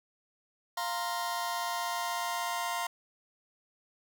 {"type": "chord", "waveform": "sawtooth", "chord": "F suspended fourth", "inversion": "none", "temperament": "just", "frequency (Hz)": [698.5, 931.3, 1047.7], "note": ["F5", "Bb5", "C6"], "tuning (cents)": [0, -2, 2], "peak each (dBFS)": -32, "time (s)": [0.77, 2.87], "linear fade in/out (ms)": 5, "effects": []}